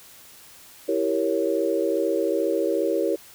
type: chord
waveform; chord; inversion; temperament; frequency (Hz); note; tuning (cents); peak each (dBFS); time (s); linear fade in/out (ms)
sine; E diminished seventh; none; equal; 329.6 / 392 / 466.2 / 554.4; E4 / G4 / Bb4 / Db5; 0 / 0 / 0 / 0; -26; 0.88-3.16; 10
effects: white hiss -48 dBFS RMS until 3.34 s